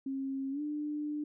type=tone with pitch glide; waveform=sine; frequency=270 to 297.9 Hz; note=C#4 to D4; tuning=-45 to +25 cents; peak=-33 dBFS; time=0.06-1.24 s; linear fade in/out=5 ms; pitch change=+170 cents; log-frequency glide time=0.51-0.61 s; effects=none